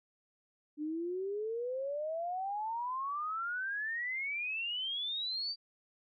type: exponential sweep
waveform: sine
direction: up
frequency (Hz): 293.7 to 4699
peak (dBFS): -34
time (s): 0.77-5.56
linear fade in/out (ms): 50
effects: none